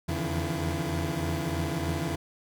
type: tone cluster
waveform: 25% pulse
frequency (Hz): 82.8 / 86.1 / 141.9 / 158.4 / 337.4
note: E2 / F2 / C#3 / D#3 / E4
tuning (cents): +8 / -24 / +41 / +31 / +40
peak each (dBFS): -31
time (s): 0.08-2.16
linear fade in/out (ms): 10
effects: none